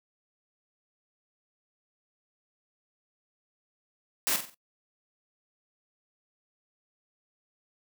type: noise with echo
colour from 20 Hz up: white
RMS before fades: -27 dBFS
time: 4.27-4.36 s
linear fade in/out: 0 ms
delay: 46 ms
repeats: 4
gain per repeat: -8 dB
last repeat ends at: 4.544 s
effects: noise-tail reverb RT60 0.1 s tail -22 dB re dry + high-pass 150 Hz 12 dB/octave